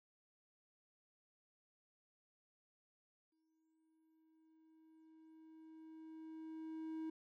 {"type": "tone with exponential growth", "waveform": "triangle", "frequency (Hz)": 318.7, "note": "D#4", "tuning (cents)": 42, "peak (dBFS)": -39, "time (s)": [3.32, 7.1], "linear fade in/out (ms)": 5, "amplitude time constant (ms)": 820, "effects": []}